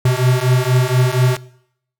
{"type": "beating tone pair", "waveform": "square", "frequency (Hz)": [124.6, 128.8], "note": ["B2", "C3"], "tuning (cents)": [16, -27], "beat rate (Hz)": 4.2, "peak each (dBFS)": -16, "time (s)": [0.05, 1.37], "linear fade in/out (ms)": 5, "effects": ["noise-tail reverb RT60 0.7 s tail -20 dB re dry"]}